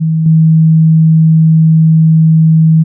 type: tone with level steps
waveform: sine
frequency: 160.1 Hz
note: D#3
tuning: 50 cents sharp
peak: -8 / -3 dBFS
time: 0-2.84 s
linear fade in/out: 20 ms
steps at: 0.26 s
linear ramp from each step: 2 ms
effects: none